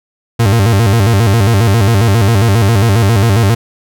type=tone with vibrato; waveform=40% pulse; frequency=106.8 Hz; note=G#2; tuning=49 cents sharp; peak=-6 dBFS; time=0.39-3.55 s; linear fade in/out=10 ms; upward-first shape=square; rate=7.4 Hz; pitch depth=150 cents each way; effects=none